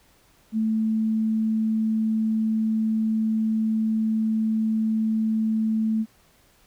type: tone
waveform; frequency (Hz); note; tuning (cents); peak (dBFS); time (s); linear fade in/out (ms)
sine; 220; A3; 0; -20; 0.52-6.06; 50
effects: pink hiss -59 dBFS RMS until 6.66 s